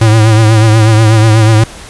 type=tone with vibrato; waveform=square; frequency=110 Hz; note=A2; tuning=in tune; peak=-4 dBFS; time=0.01-1.64 s; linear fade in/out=5 ms; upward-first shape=triangle; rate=8.2 Hz; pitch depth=65 cents each way; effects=pink hiss -30 dBFS RMS until 1.89 s + resampled to 24000 Hz